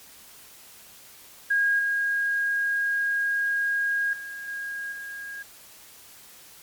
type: tone with level steps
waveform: sine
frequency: 1632 Hz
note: G#6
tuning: 31 cents flat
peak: -19 / -22 / -34 / -30 / -34 dBFS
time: 1.5-5.43 s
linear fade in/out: 10 ms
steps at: 1.79 / 4.13 / 4.48 / 4.92 s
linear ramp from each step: 2 ms
effects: white hiss -49 dBFS RMS until 6.62 s + MP3 96 kbps